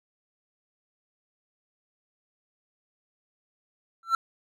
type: tone with exponential growth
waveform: triangle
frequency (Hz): 1346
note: E6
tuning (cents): +36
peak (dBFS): -14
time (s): 4.03-4.15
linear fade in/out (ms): 2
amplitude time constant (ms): 25
effects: none